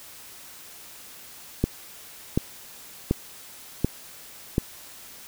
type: click train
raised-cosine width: 3 ms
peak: -7 dBFS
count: 5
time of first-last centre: 1.64-4.581 s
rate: 1.36 Hz
effects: white hiss -45 dBFS RMS until 5.27 s